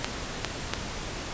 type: clicks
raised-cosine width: 0.2 ms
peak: -8 dBFS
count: 3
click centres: 0.045 / 0.447 / 0.736 s
effects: pink hiss -35 dBFS RMS until 1.33 s + resampled to 16000 Hz